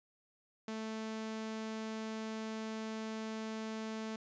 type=tone; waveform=sawtooth; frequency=220 Hz; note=A3; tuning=in tune; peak=-35 dBFS; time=0.68-4.16 s; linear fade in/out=2 ms; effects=resampled to 16000 Hz